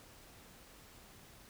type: silence
effects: pink hiss -58 dBFS RMS until 1.49 s